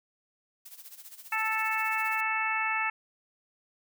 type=noise with tremolo; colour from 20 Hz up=blue; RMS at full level=-45 dBFS; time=0.65-2.21 s; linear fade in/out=10 ms; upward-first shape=sine; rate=15 Hz; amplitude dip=75%
type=harmonic tone; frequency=440 Hz; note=A4; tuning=in tune; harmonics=2 / 3 / 4 / 5 / 6; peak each=-33 / -33 / -33 / -33 / -33 dBFS; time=1.32-2.9 s; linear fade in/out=5 ms
effects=none